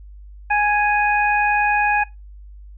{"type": "harmonic tone", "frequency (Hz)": 830.6, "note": "G#5", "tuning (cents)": 0, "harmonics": [1, 2, 3], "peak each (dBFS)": [-17, -20, -22], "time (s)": [0.5, 2.04], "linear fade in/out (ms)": 10, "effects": ["noise-tail reverb RT60 0.2 s tail -19 dB re dry", "added 50 Hz sine -37 dBFS peak until 2.77 s"]}